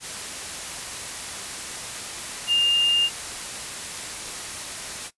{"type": "tone in noise", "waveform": "sine", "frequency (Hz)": 2813, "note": "F7", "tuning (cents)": 12, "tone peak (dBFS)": -16, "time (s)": [2.47, 3.1], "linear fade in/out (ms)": 50, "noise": "white", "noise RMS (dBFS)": -33, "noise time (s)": [0, 5.11], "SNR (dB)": 14, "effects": ["noise-tail reverb RT60 0.1 s tail -17 dB re dry", "resampled to 24000 Hz"]}